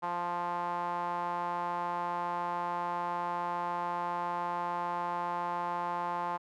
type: tone with band-pass filter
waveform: sawtooth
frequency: 174.61 Hz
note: F3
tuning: in tune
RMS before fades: -34 dBFS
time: 0.02-6.38 s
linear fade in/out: 20 ms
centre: 950 Hz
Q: 5.3
effects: none